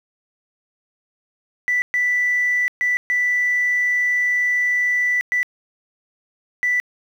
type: tone bursts at uneven times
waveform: sine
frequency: 1975.5 Hz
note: B6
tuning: in tune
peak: -15 dBFS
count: 6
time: 1.68-1.82 / 1.94-2.68 / 2.81-2.97 / 3.1-5.21 / 5.32-5.43 / 6.63-6.8 s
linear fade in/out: 0 ms
effects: tanh soft clip ceiling -12 dBFS + 8-bit